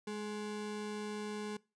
square ring-modulated tone, 315.3 Hz, D#4, 23 cents sharp, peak -36 dBFS, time 0.07-1.57 s, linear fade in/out 5 ms, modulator 107 Hz, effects noise-tail reverb RT60 0.3 s tail -23 dB re dry + resampled to 22050 Hz

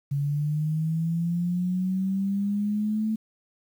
sine linear sweep, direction up, 139.8 to 220 Hz, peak -23 dBFS, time 0.11-3.16 s, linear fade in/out 10 ms, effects 9-bit

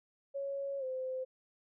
sine tone with pitch glide, 554.4 to 517.3 Hz, C#5 to C5, 0 to -20 cents, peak -35 dBFS, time 0.34-1.25 s, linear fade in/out 20 ms, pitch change -120 cents, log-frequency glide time 0.79-0.84 s, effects none

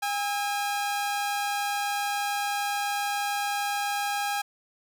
sawtooth tone pair together, 813 / 1295 Hz, G#5 / E6, -37 / -31 cents, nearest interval minor sixth, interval 806 cents, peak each -23 / -34 dBFS, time 0.02-4.42 s, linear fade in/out 10 ms, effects none

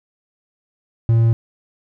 triangle tone, 114.7 Hz, A#2, 28 cents flat, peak -9 dBFS, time 1.09-1.33 s, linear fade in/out 0 ms, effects none

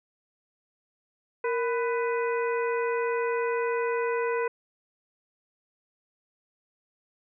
harmonic tone with a mistuned harmonic, 497.6 Hz, B4, 13 cents sharp, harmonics 1 / 2 / 3 / 4 / 5, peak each -26 / -32 / -36 / -38 / -40 dBFS, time 1.44-4.48 s, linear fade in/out 5 ms, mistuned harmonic 1, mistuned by -110 cents, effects none

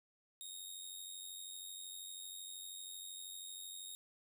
15% pulse tone with amplitude modulation, 3729 Hz, A#7, in tune, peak -37 dBFS, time 0.41-3.95 s, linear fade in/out 0 ms, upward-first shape sine, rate 92.8 Hz, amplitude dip 55%, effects 12-bit

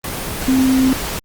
sine tone in noise, 261.6 Hz, C4, in tune, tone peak -11 dBFS, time 0.48-0.93 s, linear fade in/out 2 ms, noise pink, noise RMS -24 dBFS, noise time 0.04-1.19 s, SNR +10 dB, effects Opus 24 kbps

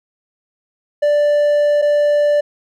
triangle tone pair in turn, 587.3 / 587.3 Hz, D5 / D5, 0 / 0 cents, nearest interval unison, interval 0 cents, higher neither, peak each -9 dBFS, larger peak neither, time 1.02-1.82 / 1.82-2.41 s, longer first, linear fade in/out 10 ms, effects none

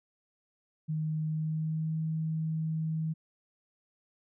sine tone with pitch glide, 156 to 159 Hz, D#3 to D#3, +5 to +38 cents, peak -29 dBFS, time 0.88-3.14 s, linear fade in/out 20 ms, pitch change +33 cents, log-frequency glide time 1.28-1.97 s, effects none

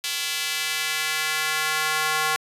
square tone with high-pass filter sweep, 155.2 Hz, D#3, 4 cents flat, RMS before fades -25 dBFS, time 0.04-2.36 s, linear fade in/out 0 ms, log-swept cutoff 3100 to 1100 Hz, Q 1.2, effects resampled to 32000 Hz

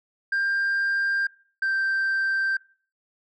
sine tone pair in turn, 1593 / 1567.4 Hz, G6 / G6, +27 / -1 cents, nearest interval unison, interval 28 cents, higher first, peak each -19 dBFS, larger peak neither, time 0.32-1.27 / 1.62-2.57 s, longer neither, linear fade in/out 5 ms, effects noise-tail reverb RT60 0.4 s tail -20 dB re dry + tanh soft clip ceiling -20 dBFS

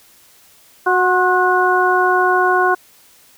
harmonic tone with a mistuned harmonic, 366.9 Hz, F#4, 15 cents flat, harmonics 1 / 2 / 3 / 4, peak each -17 / -17 / -17 / -17 dBFS, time 0.86-2.75 s, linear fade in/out 10 ms, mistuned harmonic 3, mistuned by -44 cents, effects white hiss -49 dBFS RMS until 3.37 s

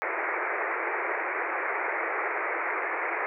white band-pass noise, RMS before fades -30 dBFS, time 0.02-3.26 s, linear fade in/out 0 ms, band 330 to 2300 Hz, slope 96 dB/octave, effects none

